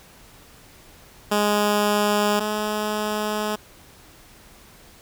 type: tone pair in turn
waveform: 10% pulse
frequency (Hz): 207.7 / 211.9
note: G#3 / G#3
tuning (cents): 0 / +35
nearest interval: unison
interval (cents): 35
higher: second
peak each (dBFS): -10 / -15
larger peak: first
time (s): 1.31-2.4 / 2.4-3.56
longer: second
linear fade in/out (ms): 10
effects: pink hiss -49 dBFS RMS until 5.01 s